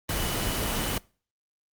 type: tone in noise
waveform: sine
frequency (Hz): 2977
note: F#7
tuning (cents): +10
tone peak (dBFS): -38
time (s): 0.09-0.98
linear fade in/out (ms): 2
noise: pink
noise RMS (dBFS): -28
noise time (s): 0.09-0.98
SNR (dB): -13
effects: noise-tail reverb RT60 0.4 s tail -24 dB re dry + Opus 24 kbps